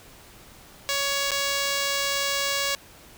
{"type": "tone with dropouts", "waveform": "5% pulse", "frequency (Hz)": 559, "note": "C#5", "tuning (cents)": 14, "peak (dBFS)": -12, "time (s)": [0.89, 2.75], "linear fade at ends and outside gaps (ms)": 0, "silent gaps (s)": [1.307, 1.317], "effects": ["pink hiss -49 dBFS RMS until 3.17 s"]}